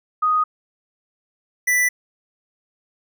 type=tone pair in turn; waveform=sine / square; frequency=1245 / 1980.1 Hz; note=D#6 / B6; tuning=+1 / +4 cents; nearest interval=minor sixth; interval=803 cents; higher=second; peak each=-15 / -16 dBFS; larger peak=first; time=0.22-0.44 / 1.67-1.89 s; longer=neither; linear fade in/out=10 ms; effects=none